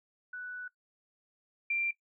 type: tone pair in turn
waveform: sine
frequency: 1484 / 2367 Hz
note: F#6 / D7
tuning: +5 / +13 cents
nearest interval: minor sixth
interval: 808 cents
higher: second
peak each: -38 / -28 dBFS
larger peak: second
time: 0.33-0.68 / 1.7-1.91 s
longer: first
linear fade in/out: 5 ms
effects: noise-tail reverb RT60 0.1 s tail -19 dB re dry